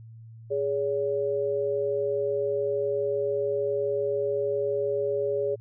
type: tone pair together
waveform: sine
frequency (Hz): 414.1 / 567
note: G#4 / C#5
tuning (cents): -5 / +39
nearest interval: perfect fourth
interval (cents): 544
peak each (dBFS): -26 / -28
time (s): 0.5-5.56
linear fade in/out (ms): 20
effects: added 113 Hz sine -43 dBFS peak until 5.6 s